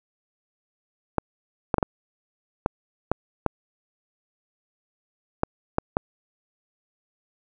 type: clicks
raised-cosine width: 1 ms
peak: -6 dBFS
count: 10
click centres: 1.183 / 1.742 / 1.783 / 1.828 / 2.661 / 3.116 / 3.463 / 5.434 / 5.784 / 5.969 s
effects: none